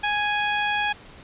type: tone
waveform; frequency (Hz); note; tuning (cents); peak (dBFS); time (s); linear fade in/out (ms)
15% pulse; 830.6; G#5; 0; -15; 0.03-0.93; 10
effects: pink hiss -46 dBFS RMS until 1.23 s + resampled to 8000 Hz